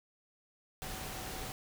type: tone in noise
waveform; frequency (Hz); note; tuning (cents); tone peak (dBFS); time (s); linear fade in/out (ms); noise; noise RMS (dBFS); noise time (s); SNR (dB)
sine; 757; F#5; +39; -50; 0.82-1.52; 0; pink; -42; 0.82-1.52; -11
effects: none